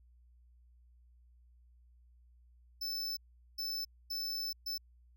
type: tone bursts at uneven times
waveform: square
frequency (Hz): 5274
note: E8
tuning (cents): 0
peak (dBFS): -36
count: 4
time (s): 2.81-3.17 / 3.58-3.85 / 4.1-4.53 / 4.66-4.78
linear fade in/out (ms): 10
effects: added 60 Hz sine -60 dBFS peak until 5.16 s